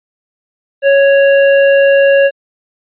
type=tone; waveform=square; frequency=554.4 Hz; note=C#5; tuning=in tune; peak=-6 dBFS; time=0.82-2.31 s; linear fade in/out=50 ms; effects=resampled to 8000 Hz